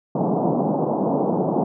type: band-pass noise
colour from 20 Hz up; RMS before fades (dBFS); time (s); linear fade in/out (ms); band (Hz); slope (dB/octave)
pink; -21; 0.15-1.64; 5; 150 to 910; 48
effects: none